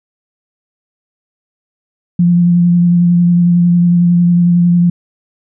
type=tone with vibrato; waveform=sine; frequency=174.1 Hz; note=F3; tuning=5 cents flat; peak=-6 dBFS; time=2.19-4.9 s; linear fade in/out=5 ms; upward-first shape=sine; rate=11 Hz; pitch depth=17 cents each way; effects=none